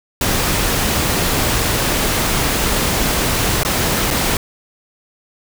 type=noise with dropouts; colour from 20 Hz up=pink; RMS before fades=-17 dBFS; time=0.21-4.37 s; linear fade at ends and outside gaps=2 ms; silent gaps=3.634-3.649 / 4.105-4.109 s; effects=none